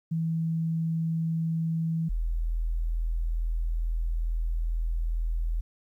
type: tone pair in turn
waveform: sine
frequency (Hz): 163.1 / 41.14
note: E3 / E1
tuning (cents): -18 / -3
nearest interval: 2 octaves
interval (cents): 2385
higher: first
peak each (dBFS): -25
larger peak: neither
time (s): 0.11-2.09 / 2.09-5.61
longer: second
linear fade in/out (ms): 10
effects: 11-bit